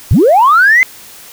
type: linear sweep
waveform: sine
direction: up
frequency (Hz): 65.6 to 2093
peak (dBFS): -3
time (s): 0.11-0.83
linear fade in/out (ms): 0
effects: tanh soft clip ceiling 0 dBFS + white hiss -35 dBFS RMS until 1.32 s